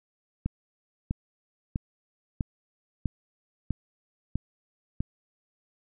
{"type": "click train", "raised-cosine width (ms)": 5, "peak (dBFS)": -15, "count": 8, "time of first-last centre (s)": [0.46, 5.005], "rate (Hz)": 1.54, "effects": []}